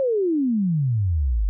sine exponential sweep, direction down, 554.4 to 46.25 Hz, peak -18 dBFS, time 0-1.49 s, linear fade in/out 0 ms, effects none

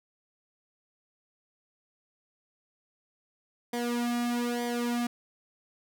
sawtooth tone with flanger, 240 Hz, B3, 49 cents flat, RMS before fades -30 dBFS, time 3.73-5.07 s, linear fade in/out 5 ms, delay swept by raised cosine 0.74 to 2.24 ms, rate 1.1 Hz, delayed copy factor -0.85, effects none

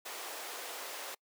pink high-pass noise, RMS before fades -43 dBFS, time 0.05-1.15 s, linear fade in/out 10 ms, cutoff 430 Hz, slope 24 dB/octave, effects noise-tail reverb RT60 0.1 s tail -26 dB re dry

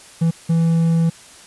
triangle tone bursts at uneven times, 165.4 Hz, E3, 6 cents sharp, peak -11 dBFS, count 2, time 0.21-0.31 / 0.49-1.1 s, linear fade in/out 10 ms, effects white hiss -43 dBFS RMS until 1.46 s + resampled to 24000 Hz

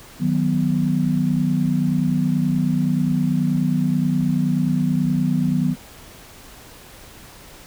sine chord, B major, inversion first, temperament equal, 155.56 / 185 / 246.9 Hz, D#3 / F#3 / B3, 0 / 0 / 0 cents, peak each -21 dBFS, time 0.19-5.76 s, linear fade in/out 50 ms, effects pink hiss -43 dBFS RMS until 7.66 s

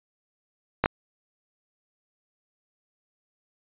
clicks, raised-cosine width 0.5 ms, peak -5 dBFS, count 2, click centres 0.84 / 0.859 s, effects resampled to 8000 Hz

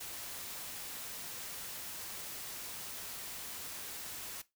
white noise, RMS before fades -44 dBFS, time 0-4.42 s, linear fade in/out 10 ms, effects noise-tail reverb RT60 0.2 s tail -17 dB re dry

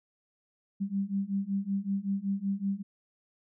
sine beating tone pair, 194.4 / 199.7 Hz, G3 / G3, -14 / +32 cents, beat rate 5.3 Hz, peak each -32 / -31 dBFS, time 0.8-2.83 s, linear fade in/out 20 ms, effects none

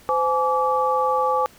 sine tone cluster, 513 / 845 / 1156 Hz, C5 / G#5 / D6, -34 / +30 / -28 cents, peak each -22 dBFS, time 0.09-1.46 s, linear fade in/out 0 ms, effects pink hiss -50 dBFS RMS until 1.58 s

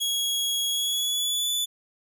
sawtooth tone with pitch glide, 3322 to 3475 Hz, G#7 to A7, 0 to -22 cents, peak -21 dBFS, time 0-1.66 s, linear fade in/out 20 ms, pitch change +78 cents, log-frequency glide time 0.69-1.5 s, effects none

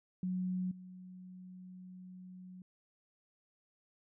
sine tone with level steps, 183.5 Hz, F#3, 14 cents flat, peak -33 / -48 dBFS, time 0.23-2.62 s, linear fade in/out 2 ms, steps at 0.71 s, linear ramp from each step 5 ms, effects none

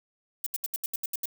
violet noise bursts, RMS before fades -30 dBFS, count 9, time 0.44-1.256 s, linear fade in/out 2 ms, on 24 ms, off 75 ms, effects none

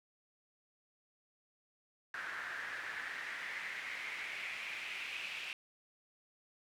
pink noise with band-pass filter sweep, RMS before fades -43 dBFS, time 2.14-5.53 s, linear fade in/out 2 ms, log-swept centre 1600 to 2600 Hz, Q 4.8, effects none

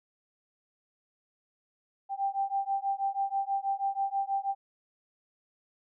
sine beating tone pair, 784 / 790.2 Hz, G5 / G5, 0 / +14 cents, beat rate 6.2 Hz, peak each -31 dBFS, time 2.09-4.55 s, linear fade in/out 50 ms, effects none

